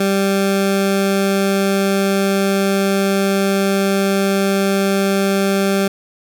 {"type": "tone", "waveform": "20% pulse", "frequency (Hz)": 196, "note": "G3", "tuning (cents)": 0, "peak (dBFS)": -9, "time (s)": [0, 5.88], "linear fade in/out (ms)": 5, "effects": []}